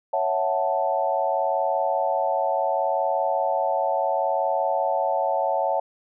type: chord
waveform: sine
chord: F# minor seventh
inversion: second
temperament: equal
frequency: 554.4 / 659.3 / 740 / 880 Hz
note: C#5 / E5 / F#5 / A5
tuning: 0 / 0 / 0 / 0 cents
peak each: -26 dBFS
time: 0.13-5.8 s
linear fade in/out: 5 ms
effects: none